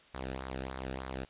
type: tone with flanger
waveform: sawtooth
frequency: 65.41 Hz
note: C2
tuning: in tune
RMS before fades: -40 dBFS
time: 0.14-1.25 s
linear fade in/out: 5 ms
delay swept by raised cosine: 0.33 to 0.98 ms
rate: 3.3 Hz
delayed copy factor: -0.7
effects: white hiss -60 dBFS RMS until 1.29 s + resampled to 8000 Hz